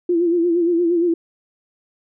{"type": "tone with vibrato", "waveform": "sine", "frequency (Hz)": 342.8, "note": "F4", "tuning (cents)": -32, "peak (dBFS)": -14, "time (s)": [0.09, 1.14], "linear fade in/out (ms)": 5, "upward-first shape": "sine", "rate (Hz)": 8.6, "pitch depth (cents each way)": 65, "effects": []}